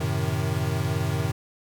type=chord; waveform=square; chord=F# diminished seventh; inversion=none; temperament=equal; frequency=92.5 / 110 / 130.81 / 155.56 Hz; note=F#2 / A2 / C3 / Eb3; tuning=0 / 0 / 0 / 0 cents; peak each=-30 dBFS; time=0-1.32 s; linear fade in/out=10 ms; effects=none